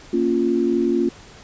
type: chord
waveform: sine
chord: Bb minor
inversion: none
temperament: equal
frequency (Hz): 233.1 / 277.2 / 349.2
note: Bb3 / Db4 / F4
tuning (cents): 0 / 0 / 0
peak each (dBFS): -22 / -22 / -19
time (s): 0.13-1.09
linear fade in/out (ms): 5
effects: pink hiss -44 dBFS RMS until 1.43 s + resampled to 16000 Hz